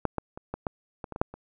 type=clicks; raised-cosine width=1 ms; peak=-10 / -14 / -25 / -18 / -14 / -21 / -23 / -21 / -7 / -27 dBFS; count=10; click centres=0.053 / 0.183 / 0.375 / 0.54 / 0.668 / 1.042 / 1.123 / 1.161 / 1.215 / 1.34 s; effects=none